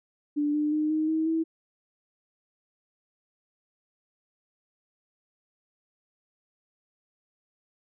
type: tone with pitch steps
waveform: sine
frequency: 293.7 / 299.5 / 305.5 / 311.5 / 317.7 / 324 Hz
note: D4 / D4 / D#4 / D#4 / D#4 / E4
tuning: 0 / +34 / -32 / +2 / +36 / -30 cents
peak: -23 dBFS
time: 0.36-1.44 s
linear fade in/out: 20 ms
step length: 180 ms
effects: none